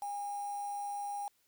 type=tone with quantisation; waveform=sine; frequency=814 Hz; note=G#5; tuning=35 cents flat; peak=-36 dBFS; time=0.02-1.28 s; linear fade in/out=2 ms; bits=8; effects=white hiss -73 dBFS RMS until 1.47 s